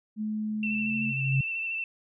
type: tone with pitch glide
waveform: sine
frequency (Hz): 214.5 to 220.5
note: A3 to A3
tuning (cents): -44 to +4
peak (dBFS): -28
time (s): 0.16-1.14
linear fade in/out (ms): 50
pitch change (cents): +48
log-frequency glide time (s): 0.77-0.98
type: tone with exponential growth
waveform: sine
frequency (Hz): 134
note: C3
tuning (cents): +42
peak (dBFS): -20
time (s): 0.49-1.41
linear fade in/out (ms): 5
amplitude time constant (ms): 200
type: tone with vibrato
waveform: sine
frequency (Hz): 2676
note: E7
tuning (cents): +25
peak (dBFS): -29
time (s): 0.63-1.84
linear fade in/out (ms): 2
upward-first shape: square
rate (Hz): 13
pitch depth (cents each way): 22
effects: none